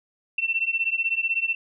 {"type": "beating tone pair", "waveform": "sine", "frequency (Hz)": [2687, 2703], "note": ["E7", "E7"], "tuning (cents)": [33, 43], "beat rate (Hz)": 16, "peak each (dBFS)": -25, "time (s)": [0.38, 1.55], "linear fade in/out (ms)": 5, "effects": []}